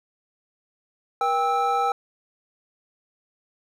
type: tone cluster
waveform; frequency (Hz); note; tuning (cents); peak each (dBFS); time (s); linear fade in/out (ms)
triangle; 478.9 / 793 / 1306; A#4 / G5 / E6; +47 / +20 / -17; -27 / -20 / -23; 1.21-1.92; 2
effects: none